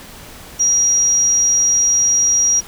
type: tone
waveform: sine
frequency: 5720 Hz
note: F8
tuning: 41 cents sharp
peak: -11 dBFS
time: 0.59-2.61 s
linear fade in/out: 20 ms
effects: pink hiss -37 dBFS RMS until 2.67 s